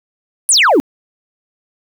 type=exponential sweep; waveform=sine; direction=down; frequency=10890 to 246.9 Hz; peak=-5 dBFS; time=0.49-0.8 s; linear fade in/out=0 ms; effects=tanh soft clip ceiling -5 dBFS + 7-bit